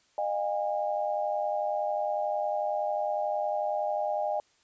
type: tone cluster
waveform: sine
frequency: 610 / 701 / 815 Hz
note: D#5 / F5 / G#5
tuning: -34 / +6 / -33 cents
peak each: -30 / -34 / -31 dBFS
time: 0.18-4.4 s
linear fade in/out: 2 ms
effects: white hiss -66 dBFS RMS until 4.63 s + resampled to 16000 Hz